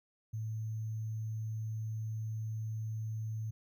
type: tone with sample-and-hold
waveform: sine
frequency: 110 Hz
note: A2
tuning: in tune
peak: -35 dBFS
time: 0.33-3.51 s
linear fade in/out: 10 ms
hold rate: 6300 Hz
effects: none